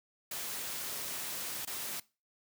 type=noise with dropouts; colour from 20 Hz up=white; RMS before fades=-39 dBFS; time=0.31-2 s; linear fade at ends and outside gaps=5 ms; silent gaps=1.652-1.672 s; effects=noise-tail reverb RT60 0.3 s tail -21 dB re dry + high-pass 100 Hz 12 dB/octave